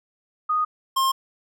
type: tone pair in turn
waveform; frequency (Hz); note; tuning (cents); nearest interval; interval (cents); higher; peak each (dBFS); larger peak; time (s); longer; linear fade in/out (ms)
sine / square; 1240 / 1063.3; D#6 / C6; -6 / +28; minor third; 266; first; -19; neither; 0.49-0.65 / 0.96-1.12; neither; 10
effects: none